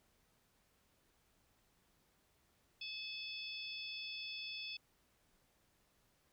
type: harmonic tone with a mistuned harmonic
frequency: 862 Hz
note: A5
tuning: 36 cents flat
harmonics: 3 / 4 / 5 / 6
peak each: -47 / -47 / -54 / -51 dBFS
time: 2.81-4.77 s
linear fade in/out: 5 ms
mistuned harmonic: 5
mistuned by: +88 cents
effects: pink hiss -75 dBFS RMS until 6.32 s